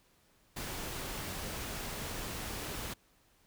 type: noise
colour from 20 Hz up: pink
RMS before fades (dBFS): -40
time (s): 0.56-2.94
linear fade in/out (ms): 10
effects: pink hiss -68 dBFS RMS until 3.46 s